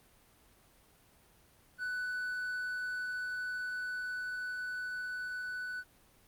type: tone with level ramp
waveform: triangle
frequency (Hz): 1491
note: F#6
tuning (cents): +13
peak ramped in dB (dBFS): -32 to -35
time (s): 1.78-5.84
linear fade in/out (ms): 50
effects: pink hiss -64 dBFS RMS until 6.27 s + Opus 32 kbps